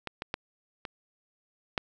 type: clicks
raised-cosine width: 0.3 ms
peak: -18 / -18 / -14 / -20 / -11 dBFS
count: 5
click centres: 0.073 / 0.221 / 0.341 / 0.852 / 1.778 s
effects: none